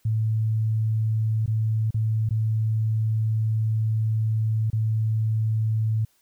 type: tone with dropouts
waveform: sine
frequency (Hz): 110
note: A2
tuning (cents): 0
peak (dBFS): -20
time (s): 0.05-6.05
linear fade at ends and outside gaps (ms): 5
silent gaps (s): 1.461-1.477 / 1.907-1.943 / 2.291-2.307 / 4.702-4.73
effects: white hiss -65 dBFS RMS until 6.21 s